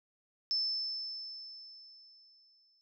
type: tone with exponential decay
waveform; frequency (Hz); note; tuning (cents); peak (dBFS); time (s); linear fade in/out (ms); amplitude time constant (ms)
sine; 5274; E8; 0; -28; 0.51-2.81; 0; 500
effects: none